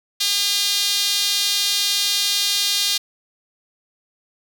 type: tone with high-pass filter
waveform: sawtooth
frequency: 404.4 Hz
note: G#4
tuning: 46 cents flat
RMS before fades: -20 dBFS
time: 0.2-2.98 s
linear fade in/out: 10 ms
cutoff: 3900 Hz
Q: 2.6
effects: none